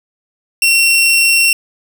sawtooth tone, 2726 Hz, F7, 43 cents flat, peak -5 dBFS, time 0.62-1.53 s, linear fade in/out 2 ms, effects none

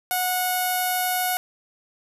sawtooth tone with low-pass filter, 732 Hz, F#5, 19 cents flat, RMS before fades -24 dBFS, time 0.11-1.37 s, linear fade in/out 0 ms, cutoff 12000 Hz, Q 8.7, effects none

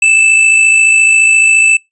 square tone with amplitude modulation, 2637 Hz, E7, in tune, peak -4 dBFS, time 0.02-1.77 s, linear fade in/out 5 ms, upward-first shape sine, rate 54.4 Hz, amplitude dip 40%, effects noise-tail reverb RT60 0.2 s tail -26 dB re dry + resampled to 24000 Hz

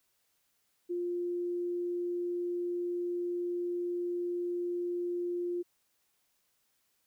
sine tone, 351 Hz, F4, 9 cents sharp, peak -31 dBFS, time 0.89-5.63 s, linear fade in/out 20 ms, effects white hiss -75 dBFS RMS until 7.06 s

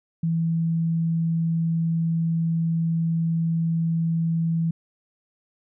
sine tone, 164.81 Hz, E3, in tune, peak -20 dBFS, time 0.23-4.71 s, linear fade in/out 5 ms, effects none

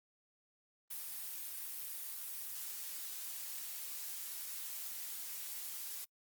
blue noise, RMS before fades -44 dBFS, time 0.9-6.05 s, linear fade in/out 10 ms, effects noise-tail reverb RT60 0.1 s tail -26 dB re dry + Opus 32 kbps

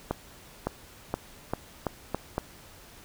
accelerating click train, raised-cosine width 1 ms, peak -13 dBFS, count 7, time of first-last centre 0.11-2.38 s, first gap 560 ms, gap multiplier 0.84, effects pink hiss -51 dBFS RMS until 3.04 s

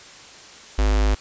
square tone with notch filter, 52.2 Hz, G#1, 10 cents sharp, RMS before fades -18 dBFS, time 0.78-1.15 s, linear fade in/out 10 ms, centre 140 Hz, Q 1.2, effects white hiss -43 dBFS RMS until 1.2 s + resampled to 16000 Hz

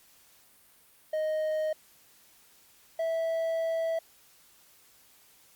triangle tone pair in turn, 622.3 / 655.4 Hz, D#5 / E5, 0 / -10 cents, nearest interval minor second, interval 90 cents, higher second, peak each -25 dBFS, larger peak neither, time 1.13-1.73 / 2.99-3.99 s, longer second, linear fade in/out 5 ms, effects white hiss -60 dBFS RMS until 5.55 s + Opus 48 kbps

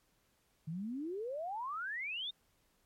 sine exponential sweep, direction up, 150.7 to 3729 Hz, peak -37 dBFS, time 0.67-2.31 s, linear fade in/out 10 ms, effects pink hiss -74 dBFS RMS until 2.85 s + MP3 64 kbps

